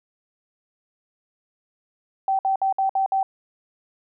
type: tone bursts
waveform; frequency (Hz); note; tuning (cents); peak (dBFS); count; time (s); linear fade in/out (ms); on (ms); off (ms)
sine; 773; G5; -24; -18; 6; 2.28-3.23; 2; 110; 58
effects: none